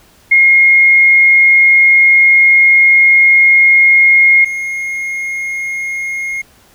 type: tone pair in turn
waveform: sine / triangle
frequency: 2145 / 2145 Hz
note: C7 / C7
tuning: +42 / +42 cents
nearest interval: unison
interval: 0 cents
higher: neither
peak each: -4 / -15 dBFS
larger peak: first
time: 0.31-4.45 / 4.45-6.42 s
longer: first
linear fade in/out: 10 ms
effects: pink hiss -47 dBFS RMS until 6.74 s